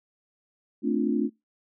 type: chord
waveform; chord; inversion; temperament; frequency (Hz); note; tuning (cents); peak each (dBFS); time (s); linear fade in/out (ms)
sine; D minor seventh; second; equal with one note detuned; 221.5 / 261.6 / 293.7 / 349.2; A3 / C4 / D4 / F4; +12 / 0 / 0 / 0; -27 / -28 / -27 / -30; 0.82-1.3; 50
effects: noise-tail reverb RT60 0.2 s tail -25 dB re dry